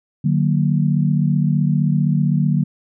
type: chord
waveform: sine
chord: D augmented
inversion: none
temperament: equal with one note detuned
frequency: 149.49 / 185 / 233.1 Hz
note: D3 / F#3 / A#3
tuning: +31 / 0 / 0 cents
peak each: -16 / -19 / -22 dBFS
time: 0.24-2.64 s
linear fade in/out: 10 ms
effects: none